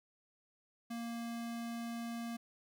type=tone; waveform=square; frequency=233.1 Hz; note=A#3; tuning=in tune; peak=-40 dBFS; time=0.9-2.37 s; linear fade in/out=10 ms; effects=none